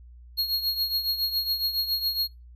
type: tone with tremolo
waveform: square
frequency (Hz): 4291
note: C8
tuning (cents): +43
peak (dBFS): -22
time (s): 0.37-2.28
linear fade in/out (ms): 20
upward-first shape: triangle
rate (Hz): 7.2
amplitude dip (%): 75
effects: noise-tail reverb RT60 0.2 s tail -17 dB re dry + added 60 Hz sine -45 dBFS peak until 2.55 s